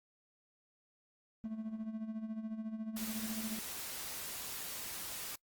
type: tone with tremolo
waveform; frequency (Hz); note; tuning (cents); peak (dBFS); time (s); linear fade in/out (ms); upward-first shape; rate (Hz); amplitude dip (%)
triangle; 220; A3; 0; -34; 1.44-3.59; 0; sine; 14; 65
type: noise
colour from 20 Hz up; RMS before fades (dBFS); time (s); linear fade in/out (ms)
white; -43; 2.96-5.36; 10
effects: noise-tail reverb RT60 0.1 s tail -24 dB re dry + Opus 32 kbps